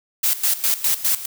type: noise with tremolo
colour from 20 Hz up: blue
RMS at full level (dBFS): -18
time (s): 0.23-1.26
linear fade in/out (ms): 10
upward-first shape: square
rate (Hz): 4.9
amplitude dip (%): 80
effects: none